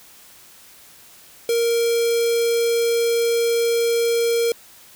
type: tone with notch filter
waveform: square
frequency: 466.2 Hz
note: A#4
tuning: in tune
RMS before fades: -19 dBFS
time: 1.49-4.52 s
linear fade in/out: 2 ms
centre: 1200 Hz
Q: 0.73
effects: white hiss -47 dBFS RMS until 4.95 s